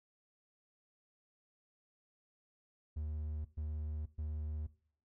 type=tone bursts; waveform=triangle; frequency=76.4 Hz; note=D#2; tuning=31 cents flat; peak=-35 dBFS; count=3; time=2.96-4.67 s; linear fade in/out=10 ms; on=490 ms; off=120 ms; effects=noise-tail reverb RT60 0.5 s tail -18 dB re dry